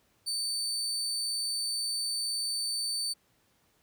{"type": "tone", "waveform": "30% pulse", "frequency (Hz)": 4559, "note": "C#8", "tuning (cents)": 48, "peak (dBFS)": -27, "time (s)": [0.26, 3.14], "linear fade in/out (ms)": 20, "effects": ["pink hiss -69 dBFS RMS until 3.82 s", "high-pass 60 Hz 12 dB/octave"]}